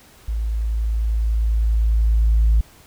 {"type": "tone with level ramp", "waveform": "sine", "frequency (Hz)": 55, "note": "A1", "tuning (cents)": 0, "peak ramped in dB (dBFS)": [-20, -10], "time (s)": [0.28, 2.61], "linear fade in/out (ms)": 5, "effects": ["tanh soft clip ceiling -9 dBFS", "pink hiss -49 dBFS RMS until 2.86 s"]}